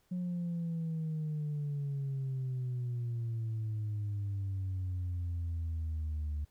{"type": "exponential sweep", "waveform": "sine", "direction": "down", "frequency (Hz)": [181.4, 73.42], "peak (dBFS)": -31, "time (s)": [0.11, 6.45], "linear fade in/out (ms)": 10, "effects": ["tanh soft clip ceiling -31 dBFS", "pink hiss -72 dBFS RMS until 6.5 s"]}